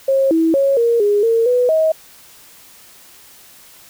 sine tone with pitch steps, 540 / 325.5 / 550 / 467.7 / 411.3 / 457.1 / 494.6 / 635 Hz, C#5 / E4 / C#5 / A#4 / G#4 / A#4 / B4 / D#5, -45 / -22 / -14 / +6 / -17 / -34 / +3 / +35 cents, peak -11 dBFS, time 0.08-1.92 s, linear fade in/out 5 ms, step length 230 ms, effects white hiss -44 dBFS RMS until 3.89 s

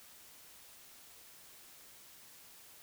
silence, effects white hiss -57 dBFS RMS until 2.82 s

